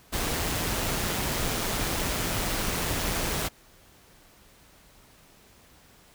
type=noise with amplitude modulation; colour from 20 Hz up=pink; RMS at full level=-27 dBFS; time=0.12-3.49 s; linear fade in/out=20 ms; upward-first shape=sine; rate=174 Hz; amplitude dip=35%; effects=pink hiss -56 dBFS RMS until 6.14 s